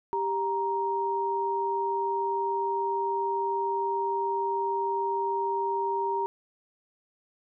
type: tone pair together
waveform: sine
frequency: 393.8 / 936.6 Hz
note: G4 / A#5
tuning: +8 / +8 cents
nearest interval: octave + minor third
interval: 1500 cents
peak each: -30 / -27 dBFS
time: 0.13-6.26 s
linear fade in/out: 0 ms
effects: none